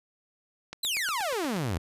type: click train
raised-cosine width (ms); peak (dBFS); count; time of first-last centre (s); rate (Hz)
0.2; -20; 8; 0.73-1.565; 8.38
type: exponential sweep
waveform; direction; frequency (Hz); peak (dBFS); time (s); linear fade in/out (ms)
sawtooth; down; 4186 to 75.1; -24; 0.83-1.78; 5
effects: resampled to 32000 Hz